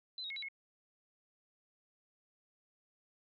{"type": "tone with pitch steps", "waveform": "sine", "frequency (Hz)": [4039, 3782, 2171, 3920, 2176], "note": ["B7", "A#7", "C#7", "B7", "C#7"], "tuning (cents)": [38, 24, -37, -14, -33], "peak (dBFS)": -40, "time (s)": [0.18, 0.485], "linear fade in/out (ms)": 2, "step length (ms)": 61, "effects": []}